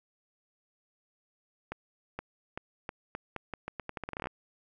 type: accelerating click train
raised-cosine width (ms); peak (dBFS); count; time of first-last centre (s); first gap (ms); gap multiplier
0.5; -21; 20; 1.72-4.271; 470; 0.82
effects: none